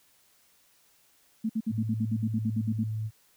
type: tone bursts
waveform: sine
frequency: 221.3 Hz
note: A3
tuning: 10 cents sharp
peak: -25 dBFS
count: 13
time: 1.44-2.839 s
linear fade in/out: 10 ms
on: 55 ms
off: 57 ms
type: tone with pitch glide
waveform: sine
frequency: 110 to 109.18 Hz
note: A2 to A2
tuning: 0 to -13 cents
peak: -29 dBFS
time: 1.69-3.11 s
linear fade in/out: 50 ms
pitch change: -13 cents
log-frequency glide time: 2.28-2.44 s
effects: white hiss -64 dBFS RMS until 3.36 s